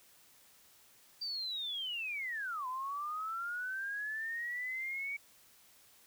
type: linear two-way sweep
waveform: sine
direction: down then up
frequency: 4699 to 1000 to 2265 Hz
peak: -36 dBFS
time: 1.21-5.17 s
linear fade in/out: 10 ms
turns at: 2.67 s
effects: white hiss -63 dBFS RMS until 6.06 s